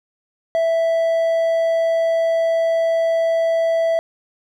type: tone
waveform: triangle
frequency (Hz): 659.3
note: E5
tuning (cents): 0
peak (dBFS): -13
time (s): 0.55-3.99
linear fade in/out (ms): 0
effects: none